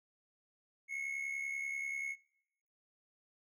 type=tone with amplitude modulation; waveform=triangle; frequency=2185 Hz; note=C#7; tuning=26 cents flat; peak=-33 dBFS; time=0.88-2.16 s; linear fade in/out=50 ms; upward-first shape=sine; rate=70.3 Hz; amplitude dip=60%; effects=noise-tail reverb RT60 0.8 s tail -23 dB re dry